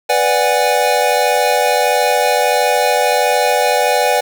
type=chord; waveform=square; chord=G# half-diminished seventh; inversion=first; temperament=equal with one note detuned; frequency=493.9 / 587.3 / 740 / 821.5 Hz; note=B4 / D5 / F#5 / G#5; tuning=0 / 0 / 0 / -19 cents; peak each=-18 dBFS; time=0.09-4.21 s; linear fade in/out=10 ms; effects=none